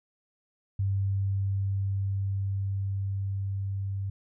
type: tone with level ramp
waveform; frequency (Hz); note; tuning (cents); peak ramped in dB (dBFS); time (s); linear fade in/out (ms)
sine; 98; G2; 0; -24 to -29; 0.79-4.1; 5
effects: none